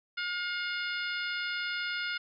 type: harmonic tone with a mistuned harmonic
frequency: 714 Hz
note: F5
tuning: 38 cents sharp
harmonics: 2 / 3 / 4 / 5 / 6 / 7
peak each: -34 / -38 / -40 / -42 / -44 / -45 dBFS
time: 0.17-2.18 s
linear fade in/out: 10 ms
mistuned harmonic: 5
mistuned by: -15 cents
effects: none